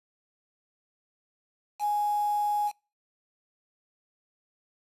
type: tone with quantisation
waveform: sine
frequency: 830.6 Hz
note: G#5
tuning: in tune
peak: -24 dBFS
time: 1.79-2.72 s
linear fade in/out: 50 ms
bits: 7
effects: noise-tail reverb RT60 0.3 s tail -26 dB re dry + resampled to 32000 Hz